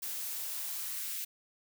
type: noise with high-pass filter sweep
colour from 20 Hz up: blue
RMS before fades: -38 dBFS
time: 0.02-1.25 s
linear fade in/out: 10 ms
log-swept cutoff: 220 to 2200 Hz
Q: 1.3
effects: none